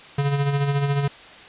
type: tone with tremolo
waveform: square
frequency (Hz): 141.4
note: C#3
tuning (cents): +35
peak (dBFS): -18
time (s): 0.18-1.08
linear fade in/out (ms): 5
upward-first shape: sine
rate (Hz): 14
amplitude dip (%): 50
effects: white hiss -43 dBFS RMS until 1.48 s + resampled to 8000 Hz